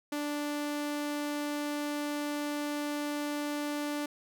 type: tone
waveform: sawtooth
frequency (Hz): 293.4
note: D4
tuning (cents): -2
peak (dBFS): -28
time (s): 0.12-4.06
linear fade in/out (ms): 5
effects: none